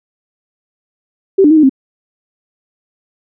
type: tone with pitch steps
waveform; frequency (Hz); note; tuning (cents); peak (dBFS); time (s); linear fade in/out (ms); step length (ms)
sine; 387.4 / 296.4 / 317.8 / 307.1 / 266.2; G4 / D4 / D#4 / D#4 / C4; -20 / +16 / +37 / -23 / +30; -4; 1.38-1.695; 10; 63
effects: none